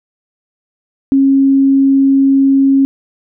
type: tone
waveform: sine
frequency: 272.2 Hz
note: C#4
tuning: 31 cents flat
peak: -6 dBFS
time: 1.12-2.85 s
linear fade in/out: 0 ms
effects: none